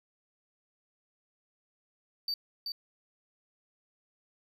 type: tone with echo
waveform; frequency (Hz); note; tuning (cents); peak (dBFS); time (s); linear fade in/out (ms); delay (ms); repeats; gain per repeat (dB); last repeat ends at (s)
triangle; 4610; D8; -33; -29; 2.28-2.34; 2; 380; 1; -4; 2.72
effects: none